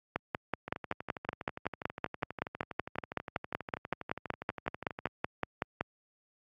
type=two click trains; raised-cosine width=0.5 ms; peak=-24 / -15 dBFS; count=55 / 31; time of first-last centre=0.68-5.07 / 0.16-5.81 s; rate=12.3 / 5.31 Hz; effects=high-pass 80 Hz 12 dB/octave + AAC 32 kbps